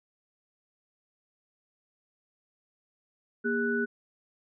sine tone cluster, 236.2 / 405.7 / 1483 Hz, A#3 / G#4 / F#6, +23 / -41 / +4 cents, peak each -30 dBFS, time 3.44-3.86 s, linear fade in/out 20 ms, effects none

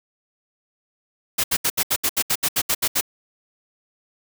white noise bursts, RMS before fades -20 dBFS, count 13, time 1.38-3.011 s, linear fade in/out 10 ms, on 59 ms, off 72 ms, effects none

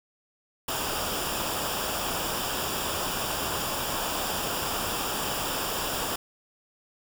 pink noise with comb filter, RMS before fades -30 dBFS, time 0.68-6.16 s, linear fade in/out 5 ms, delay 0.48 ms, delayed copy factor -0.65, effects none

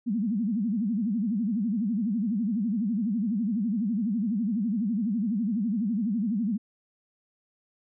sine tone with vibrato, 215.9 Hz, A3, 33 cents flat, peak -24 dBFS, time 0.06-6.58 s, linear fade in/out 20 ms, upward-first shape sine, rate 12 Hz, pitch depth 220 cents each way, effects none

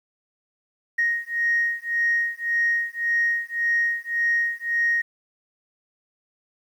sine beating tone pair, 1869 / 1870.8 Hz, A#6 / A#6, +4 / +6 cents, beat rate 1.8 Hz, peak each -23 dBFS, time 0.98-5.02 s, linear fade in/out 10 ms, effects tanh soft clip ceiling -13 dBFS + 9-bit

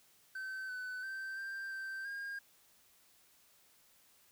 triangle tone with pitch steps, 1538 / 1505 / 1556 / 1578 / 1562 / 1617 Hz, G6 / F#6 / G6 / G6 / G6 / G#6, -33 / +29 / -13 / +11 / -7 / -47 cents, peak -38 dBFS, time 0.35-2.39 s, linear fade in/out 5 ms, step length 340 ms, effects white hiss -67 dBFS RMS until 4.31 s

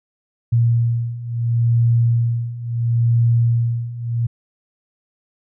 sine beating tone pair, 116.9 / 117.63 Hz, A#2 / A#2, +5 / +16 cents, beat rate 0.73 Hz, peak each -19 / -16 dBFS, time 0.52-4.27 s, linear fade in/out 10 ms, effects none

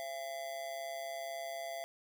square tone with amplitude modulation, 676 Hz, E5, 43 cents sharp, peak -37 dBFS, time 0-1.84 s, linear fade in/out 0 ms, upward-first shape sine, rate 142 Hz, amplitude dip 65%, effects none

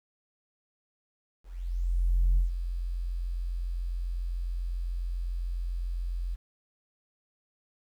sine tone with ADSR envelope, 43.65 Hz, F1, in tune, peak -18 dBFS, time 1.43-6.36 s, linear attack 940 ms, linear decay 130 ms, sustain -11 dB, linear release 21 ms, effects tanh soft clip ceiling -17 dBFS + 10-bit

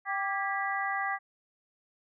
harmonic tone with a mistuned harmonic, 392 Hz, G4, in tune, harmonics 2 / 3 / 4 / 5, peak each -33 / -35 / -36 / -34 dBFS, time 0.05-1.19 s, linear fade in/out 50 ms, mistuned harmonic 4, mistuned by +67 cents, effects none

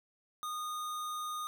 square tone, 1230 Hz, D#6, 20 cents flat, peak -37 dBFS, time 0.43-1.47 s, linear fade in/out 0 ms, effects none

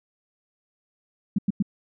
sine tone bursts, 200.4 Hz, G3, 38 cents sharp, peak -18 dBFS, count 3, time 1.36-1.625 s, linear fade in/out 5 ms, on 25 ms, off 95 ms, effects none

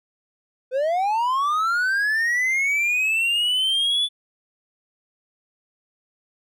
triangle linear sweep, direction up, 493.9 to 3480 Hz, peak -17 dBFS, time 0.71-4.09 s, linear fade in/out 50 ms, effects none

